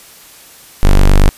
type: tone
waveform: square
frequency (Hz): 24.5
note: G0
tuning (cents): 0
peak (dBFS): -4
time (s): 0.83-1.29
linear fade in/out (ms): 0
effects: white hiss -39 dBFS RMS until 1.37 s + resampled to 32000 Hz